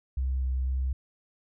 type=tone with vibrato; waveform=sine; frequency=65 Hz; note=C2; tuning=11 cents flat; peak=-24 dBFS; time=0.17-0.93 s; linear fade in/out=5 ms; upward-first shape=square; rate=2 Hz; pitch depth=10 cents each way; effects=tanh soft clip ceiling -22 dBFS